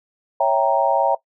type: chord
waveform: sine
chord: C# diminished seventh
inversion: none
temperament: equal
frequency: 554.4 / 659.3 / 784 / 932.3 Hz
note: C#5 / E5 / G5 / Bb5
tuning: 0 / 0 / 0 / 0 cents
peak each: -20 dBFS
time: 0.4-1.15 s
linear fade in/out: 5 ms
effects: noise-tail reverb RT60 0.1 s tail -18 dB re dry